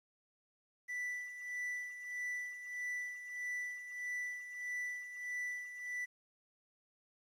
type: tone with tremolo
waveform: triangle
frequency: 1975.5 Hz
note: B6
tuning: in tune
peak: -35 dBFS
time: 0.88-6.06 s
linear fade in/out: 20 ms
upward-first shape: sine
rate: 1.6 Hz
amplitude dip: 65%
effects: resampled to 32000 Hz + 11-bit